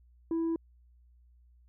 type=tone; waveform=sine; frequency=329.6 Hz; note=E4; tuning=in tune; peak=-25 dBFS; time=0.31-0.56 s; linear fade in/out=2 ms; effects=tanh soft clip ceiling -27 dBFS + added 60 Hz sine -58 dBFS peak until 1.68 s